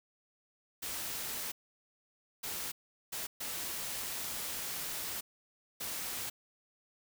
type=noise bursts at uneven times; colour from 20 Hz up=white; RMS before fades=-39 dBFS; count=5; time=0.82-1.52 / 2.43-2.72 / 3.12-3.27 / 3.4-5.21 / 5.8-6.3 s; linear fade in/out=10 ms; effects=none